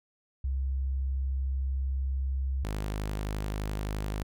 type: tone pair in turn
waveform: sine / sawtooth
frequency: 66.6 / 51.64 Hz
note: C2 / G#1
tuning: +31 / -9 cents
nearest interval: major third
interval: 440 cents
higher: first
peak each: -27 dBFS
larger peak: neither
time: 0.44-2.64 / 2.64-4.23 s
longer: first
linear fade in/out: 5 ms
effects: none